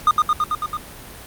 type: tone with echo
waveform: triangle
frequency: 1223 Hz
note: D#6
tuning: 30 cents flat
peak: -8 dBFS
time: 0.07-0.11 s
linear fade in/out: 2 ms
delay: 110 ms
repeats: 6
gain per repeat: -2 dB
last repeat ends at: 0.77 s
effects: pink hiss -38 dBFS RMS until 1.26 s + Opus 48 kbps